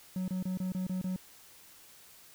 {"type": "tone bursts", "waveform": "triangle", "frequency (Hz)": 185, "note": "F#3", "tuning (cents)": 0, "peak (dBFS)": -29, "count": 7, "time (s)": [0.16, 1.162], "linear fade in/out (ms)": 2, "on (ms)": 120, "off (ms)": 27, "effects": ["white hiss -56 dBFS RMS until 2.34 s"]}